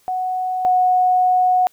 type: tone pair in turn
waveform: sine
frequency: 740 / 733.6 Hz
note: F#5 / F#5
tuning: 0 / -15 cents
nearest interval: unison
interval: 15 cents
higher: first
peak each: -19 / -12 dBFS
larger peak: second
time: 0.08-0.65 / 0.65-1.67 s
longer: second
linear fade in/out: 0 ms
effects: white hiss -57 dBFS RMS until 1.72 s